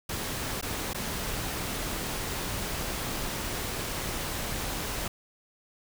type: noise with dropouts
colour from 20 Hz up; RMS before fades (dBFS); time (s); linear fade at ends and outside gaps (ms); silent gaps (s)
pink; -33; 0.09-5.08; 5; 0.613-0.625 / 0.934-0.945
effects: none